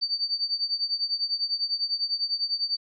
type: tone with tremolo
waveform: sine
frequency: 4595 Hz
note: D8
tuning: 39 cents flat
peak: -21 dBFS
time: 0.01-2.77 s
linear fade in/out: 20 ms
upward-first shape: triangle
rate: 10 Hz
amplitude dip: 90%
effects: none